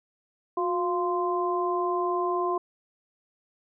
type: tone cluster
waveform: sine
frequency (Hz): 360.3 / 696 / 1040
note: F#4 / F5 / C6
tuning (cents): -46 / -6 / -11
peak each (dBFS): -27 / -31 / -28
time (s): 0.57-2.58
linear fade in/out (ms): 5
effects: none